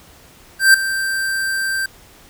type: tone with ADSR envelope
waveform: square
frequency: 1568 Hz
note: G6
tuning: in tune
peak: -5 dBFS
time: 0.59-1.86 s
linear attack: 150 ms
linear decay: 5 ms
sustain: -14 dB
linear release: 4 ms
effects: pink hiss -46 dBFS RMS until 2.29 s